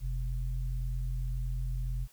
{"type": "tone pair together", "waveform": "sine", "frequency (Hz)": [44.76, 126.6], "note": ["F1", "B2"], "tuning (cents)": [43, 43], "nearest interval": "octave + tritone", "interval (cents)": 1800, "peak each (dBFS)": [-31, -37], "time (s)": [0, 2.08], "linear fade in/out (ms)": 50, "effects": ["white hiss -62 dBFS RMS until 2.12 s"]}